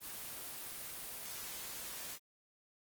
white noise, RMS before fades -45 dBFS, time 0-2.19 s, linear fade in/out 50 ms, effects Opus 24 kbps

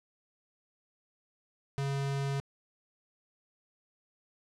square tone, 138.59 Hz, C#3, in tune, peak -31 dBFS, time 1.78-2.4 s, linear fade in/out 0 ms, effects low-pass 8000 Hz 12 dB/octave

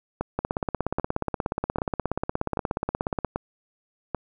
two click trains, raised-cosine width 1 ms, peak -11 / -12 dBFS, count 49 / 6, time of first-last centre 0.39-3.247 / 0.21-4.147 s, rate 16.8 / 1.27 Hz, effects none

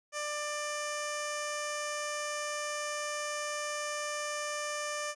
15% pulse tone with low-pass filter, 594 Hz, D5, 20 cents sharp, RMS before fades -36 dBFS, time 0.12-5.15 s, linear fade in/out 50 ms, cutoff 7700 Hz, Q 2.8, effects none

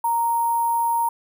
sine tone with sample-and-hold, 932 Hz, A#5, 1 cent flat, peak -18 dBFS, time 0.04-1.09 s, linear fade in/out 5 ms, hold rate 11025 Hz, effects none

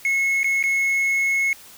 triangle tone with dropouts, 2181 Hz, C#7, 29 cents flat, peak -16 dBFS, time 0.05-1.53 s, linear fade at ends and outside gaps 1 ms, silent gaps 0.432-0.443 / 0.628-0.638 s, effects white hiss -45 dBFS RMS until 1.77 s

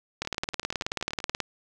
two click trains, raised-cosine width 0.2 ms, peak -10 / -23 dBFS, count 23 / 12, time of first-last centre 0.22-1.403 / 0.25-1.298 s, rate 18.6 / 10.5 Hz, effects none

